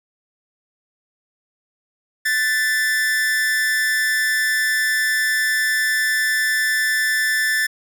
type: tone with amplitude modulation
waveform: 45% pulse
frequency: 1760 Hz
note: A6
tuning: in tune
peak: -14 dBFS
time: 2.25-7.67 s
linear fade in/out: 10 ms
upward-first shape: sine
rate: 250 Hz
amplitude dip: 60%
effects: none